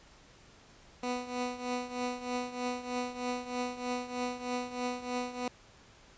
15% pulse tone with tremolo, 247.6 Hz, B3, 5 cents sharp, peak -24 dBFS, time 1.03-5.48 s, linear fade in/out 2 ms, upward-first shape triangle, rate 3.2 Hz, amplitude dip 80%, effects pink hiss -58 dBFS RMS until 6.17 s + resampled to 16000 Hz

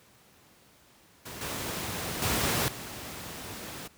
pink noise with level steps, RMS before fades -41 / -34 / -27 / -40 dBFS, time 1.25-3.88 s, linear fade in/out 10 ms, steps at 1.41 / 2.22 / 2.68 s, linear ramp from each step 2 ms, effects pink hiss -59 dBFS RMS until 3.97 s + high-pass 80 Hz 12 dB/octave

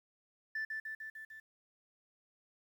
sine tone with echo, 1760 Hz, A6, in tune, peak -33 dBFS, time 0.55-0.65 s, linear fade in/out 5 ms, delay 150 ms, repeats 5, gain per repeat -3 dB, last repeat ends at 1.4 s, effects tanh soft clip ceiling -33 dBFS + 11-bit

